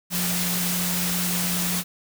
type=tone in noise; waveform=sine; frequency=178.1 Hz; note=F3; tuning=34 cents sharp; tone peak=-27 dBFS; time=0.1-1.84 s; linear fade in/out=50 ms; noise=white; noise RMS=-26 dBFS; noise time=0.1-1.84 s; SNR=-4 dB; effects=none